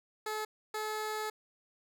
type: tone bursts at uneven times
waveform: 15% pulse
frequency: 430 Hz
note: A4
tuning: 40 cents flat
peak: -28 dBFS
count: 2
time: 0.26-0.45 / 0.74-1.3 s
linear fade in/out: 5 ms
effects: none